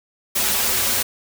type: noise with comb filter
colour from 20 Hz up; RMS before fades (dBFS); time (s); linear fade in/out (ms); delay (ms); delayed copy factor
white; -20; 0.35-1.03; 10; 6.5; -0.95
effects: none